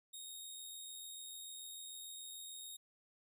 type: tone with amplitude modulation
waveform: 15% pulse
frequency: 3729 Hz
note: A#7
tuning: in tune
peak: -39 dBFS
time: 0.13-2.77 s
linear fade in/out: 10 ms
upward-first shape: sine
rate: 86.8 Hz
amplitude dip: 30%
effects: none